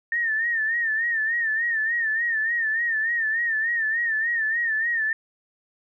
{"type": "tone with vibrato", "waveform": "sine", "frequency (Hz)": 1816, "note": "A#6", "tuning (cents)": -46, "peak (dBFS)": -21, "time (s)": [0.12, 5.13], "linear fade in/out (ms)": 2, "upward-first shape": "sine", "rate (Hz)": 3.4, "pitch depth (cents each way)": 80, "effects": []}